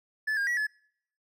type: tone with pitch steps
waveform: triangle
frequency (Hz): 1734 / 1617 / 1929 / 1716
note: A6 / G#6 / B6 / A6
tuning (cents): -26 / -47 / -41 / -44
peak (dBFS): -24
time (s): 0.27-0.67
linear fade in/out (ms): 10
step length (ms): 100
effects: noise-tail reverb RT60 0.7 s tail -26 dB re dry